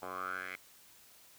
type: tone with band-pass filter sweep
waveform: 10% pulse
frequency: 92.5 Hz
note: F#2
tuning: in tune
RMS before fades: -41 dBFS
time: 0.02-0.56 s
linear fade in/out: 5 ms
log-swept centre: 880 to 2100 Hz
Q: 6.6
effects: white hiss -60 dBFS RMS until 1.38 s